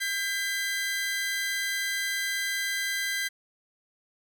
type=tone pair together; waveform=sawtooth; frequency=1596.5 / 2013 Hz; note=G6 / B6; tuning=+31 / +33 cents; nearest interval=major third; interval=402 cents; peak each=-27 dBFS; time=0-3.29 s; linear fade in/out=20 ms; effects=none